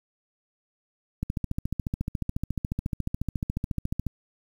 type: click train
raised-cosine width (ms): 5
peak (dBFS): -15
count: 41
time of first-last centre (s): 1.23-4.067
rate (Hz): 14.1
effects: 8-bit